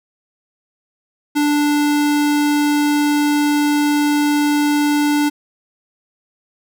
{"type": "tone", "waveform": "square", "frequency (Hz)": 293.7, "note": "D4", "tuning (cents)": 0, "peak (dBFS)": -14, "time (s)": [1.35, 5.3], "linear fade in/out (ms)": 20, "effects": []}